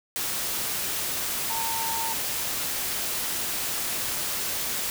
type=tone in noise; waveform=sine; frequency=908 Hz; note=A#5; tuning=46 cents flat; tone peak=-30 dBFS; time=1.5-2.13 s; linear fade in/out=0 ms; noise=white; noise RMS=-29 dBFS; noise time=0.16-4.9 s; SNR=-4 dB; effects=none